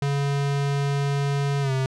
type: tone with pitch glide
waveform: square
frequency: 141 to 132.32 Hz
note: C#3 to C3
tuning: +30 to +20 cents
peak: -22 dBFS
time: 0.02-1.86 s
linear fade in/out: 2 ms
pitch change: -110 cents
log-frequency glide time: 1.61-1.72 s
effects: low-pass 7000 Hz 12 dB/octave